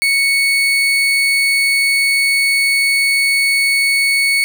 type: tone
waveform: 35% pulse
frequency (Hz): 2217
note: C#7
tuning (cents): 0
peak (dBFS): -10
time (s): 0.02-4.44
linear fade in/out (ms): 0
effects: none